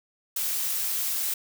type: noise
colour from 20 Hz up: blue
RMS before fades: -28 dBFS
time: 0.36-1.34 s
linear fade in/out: 5 ms
effects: none